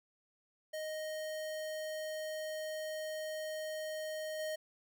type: tone with level steps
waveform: square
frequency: 622.3 Hz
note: D#5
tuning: in tune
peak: -39 / -37 dBFS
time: 0.73-4.56 s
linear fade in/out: 10 ms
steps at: 4.39 s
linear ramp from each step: 5 ms
effects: none